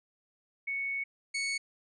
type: tone pair in turn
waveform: sine / sawtooth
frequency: 2217 / 2217 Hz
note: C#7 / C#7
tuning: 0 / 0 cents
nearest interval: unison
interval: 0 cents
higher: neither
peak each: -31 / -27 dBFS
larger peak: second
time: 0.67-1.04 / 1.34-1.58 s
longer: first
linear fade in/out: 10 ms
effects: resampled to 22050 Hz

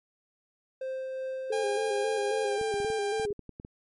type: tone with tremolo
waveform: triangle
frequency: 524 Hz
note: C5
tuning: 2 cents sharp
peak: -29 dBFS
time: 0.81-2.56 s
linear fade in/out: 5 ms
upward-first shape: triangle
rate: 2.7 Hz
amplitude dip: 25%
type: tone with vibrato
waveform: sine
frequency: 423.7 Hz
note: G#4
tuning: 35 cents sharp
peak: -28 dBFS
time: 1.5-3.33 s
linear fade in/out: 5 ms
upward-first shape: square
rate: 3.7 Hz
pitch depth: 59 cents each way
type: tone with pitch glide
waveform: sawtooth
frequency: 810 to 795.2 Hz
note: G#5 to G5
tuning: -43 to +25 cents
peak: -29 dBFS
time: 1.52-3.26 s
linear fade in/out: 10 ms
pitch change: -32 cents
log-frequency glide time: 2.46-2.53 s
type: clicks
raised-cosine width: 3 ms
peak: -29 dBFS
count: 12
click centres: 2.613 / 2.741 / 2.802 / 2.847 / 2.902 / 3.198 / 3.251 / 3.306 / 3.393 / 3.493 / 3.599 / 3.649 s
effects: MP3 48 kbps

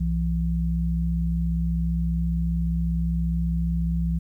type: tone pair together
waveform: sine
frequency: 62.97 / 168.1 Hz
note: B1 / E3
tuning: +34 / +34 cents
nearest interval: octave + perfect fourth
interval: 1700 cents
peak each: -24 dBFS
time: 0-4.19 s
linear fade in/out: 10 ms
effects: 10-bit

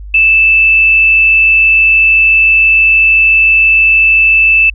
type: tone with frequency modulation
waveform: sine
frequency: 2637 Hz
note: E7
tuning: in tune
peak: -4 dBFS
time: 0.14-4.7 s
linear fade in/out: 5 ms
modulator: 106 Hz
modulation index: 0.21
effects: added 50 Hz sine -24 dBFS peak until 4.74 s

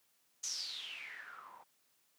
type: noise with low-pass filter sweep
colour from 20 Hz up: blue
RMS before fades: -45 dBFS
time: 0.43-1.64 s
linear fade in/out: 10 ms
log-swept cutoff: 6500 to 820 Hz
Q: 9.6
effects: white hiss -74 dBFS RMS until 2.18 s + high-pass 100 Hz 12 dB/octave

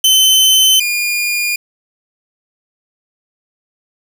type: tone pair in turn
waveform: sawtooth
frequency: 3062 / 2424 Hz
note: G7 / D#7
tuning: -41 / -46 cents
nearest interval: major third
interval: 405 cents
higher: first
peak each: -4 / -11 dBFS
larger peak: first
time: 0.04-0.8 / 0.8-1.56 s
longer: neither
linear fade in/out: 5 ms
effects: 7-bit

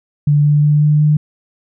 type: tone with pitch steps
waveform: sine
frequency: 146.6 / 147.62 / 148.65 / 149.68 / 150.72 Hz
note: D3 / D3 / D3 / D3 / D3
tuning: -3 / +9 / +21 / +33 / +45 cents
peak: -8 dBFS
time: 0.27-1.17 s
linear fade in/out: 5 ms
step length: 180 ms
effects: none

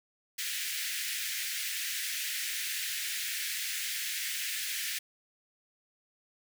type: high-pass noise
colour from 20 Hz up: pink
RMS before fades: -35 dBFS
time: 0.38-4.99 s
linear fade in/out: 10 ms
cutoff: 1700 Hz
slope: 48 dB/octave
effects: none

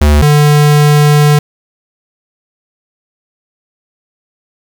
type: tone pair in turn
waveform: square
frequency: 74 / 148 Hz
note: D2 / D3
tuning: +14 / +14 cents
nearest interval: octave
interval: 1200 cents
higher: second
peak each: -5 dBFS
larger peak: neither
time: 0.01-0.22 / 0.22-1.39 s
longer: second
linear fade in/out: 5 ms
effects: 7-bit

